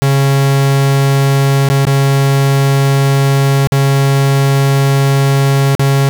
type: tone with dropouts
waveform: 45% pulse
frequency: 137.7 Hz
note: C#3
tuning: 11 cents flat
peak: -8 dBFS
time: 0.02-6.09 s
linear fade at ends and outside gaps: 0 ms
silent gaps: 1.688-1.7 / 1.852-1.869 / 3.672-3.721 / 5.751-5.795 s
effects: none